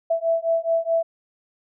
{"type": "beating tone pair", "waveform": "sine", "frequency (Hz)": [659.3, 664], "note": ["E5", "E5"], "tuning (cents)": [0, 12], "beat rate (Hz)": 4.7, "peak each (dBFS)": -22, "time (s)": [0.1, 1.03], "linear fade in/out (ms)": 10, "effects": []}